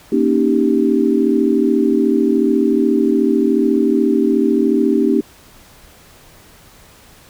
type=chord; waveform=sine; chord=Eb dominant seventh; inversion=second; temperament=equal with one note detuned; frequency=234.6 / 277.2 / 311.1 / 392 Hz; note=Bb3 / Db4 / Eb4 / G4; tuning=+11 / 0 / 0 / 0 cents; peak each=-17 dBFS; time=0.12-5.21 s; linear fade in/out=5 ms; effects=pink hiss -45 dBFS RMS until 7.29 s